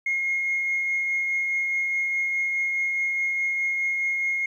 sine tone with tremolo, 2149 Hz, C7, 46 cents sharp, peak -20 dBFS, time 0.06-4.46 s, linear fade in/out 5 ms, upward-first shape triangle, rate 4.8 Hz, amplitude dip 30%, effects tanh soft clip ceiling -18 dBFS + 10-bit

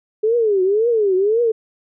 sine tone with vibrato, 420 Hz, G#4, 19 cents sharp, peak -13 dBFS, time 0.23-1.52 s, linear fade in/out 10 ms, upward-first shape triangle, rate 1.9 Hz, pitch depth 250 cents each way, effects none

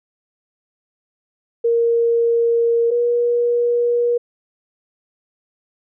sine tone pair in turn, 466.2 / 478.2 Hz, A#4 / A#4, 0 / +44 cents, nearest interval unison, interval 44 cents, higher second, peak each -13 / -14 dBFS, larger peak first, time 1.64-2.91 / 2.91-4.18 s, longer neither, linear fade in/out 10 ms, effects none

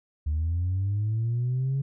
sine linear sweep, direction up, 73.3 to 138.7 Hz, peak -22 dBFS, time 0.26-1.82 s, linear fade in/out 10 ms, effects tanh soft clip ceiling -21 dBFS

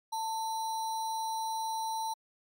sine tone with sample-and-hold, 889 Hz, A5, 18 cents sharp, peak -31 dBFS, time 0.12-2.14 s, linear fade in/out 10 ms, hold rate 4900 Hz, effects MP3 64 kbps

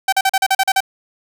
sawtooth tone bursts, 771 Hz, G5, 29 cents flat, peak -8 dBFS, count 9, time 0.08-0.805 s, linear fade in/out 5 ms, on 45 ms, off 40 ms, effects none

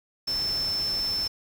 sine tone in noise, 5300 Hz, E8, 9 cents sharp, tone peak -25 dBFS, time 0.27-1.28 s, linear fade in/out 10 ms, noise pink, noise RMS -39 dBFS, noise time 0.27-1.28 s, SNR +11 dB, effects none

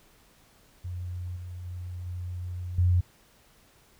sine tone with level steps, 89.3 Hz, F2, 39 cents sharp, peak -32 / -36 / -34 / -32 / -19 dBFS, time 0.84-3.01 s, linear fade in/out 10 ms, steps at 1.36 / 1.65 / 2.06 / 2.78 s, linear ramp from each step 5 ms, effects pink hiss -60 dBFS RMS until 3.99 s

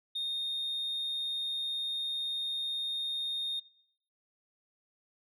sine tone, 3681 Hz, A#7, 23 cents flat, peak -30 dBFS, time 0.15-3.6 s, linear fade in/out 10 ms, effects noise-tail reverb RT60 0.7 s tail -23 dB re dry + tanh soft clip ceiling -30 dBFS

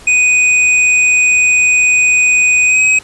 square tone with pitch glide, 2489 to 2534 Hz, D#7 to D#7, 0 to +31 cents, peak -8 dBFS, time 0.07-2.99 s, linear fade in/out 5 ms, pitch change +31 cents, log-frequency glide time 2.65-2.82 s, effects pink hiss -38 dBFS RMS until 3.03 s + resampled to 24000 Hz

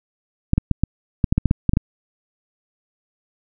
clicks, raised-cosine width 5 ms, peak -3 dBFS, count 12, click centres 0.534 / 0.58 / 0.713 / 0.836 / 1.242 / 1.325 / 1.38 / 1.457 / 1.511 / 1.693 / 1.735 / 1.771 s, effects none

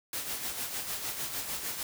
white noise with tremolo, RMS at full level -34 dBFS, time 0.13-1.83 s, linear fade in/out 2 ms, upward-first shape sine, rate 6.6 Hz, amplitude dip 50%, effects none

